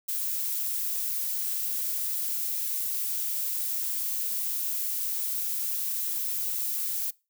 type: noise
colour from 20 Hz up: violet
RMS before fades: -30 dBFS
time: 0.08-7.11 s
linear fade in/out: 10 ms
effects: noise-tail reverb RT60 0.3 s tail -24 dB re dry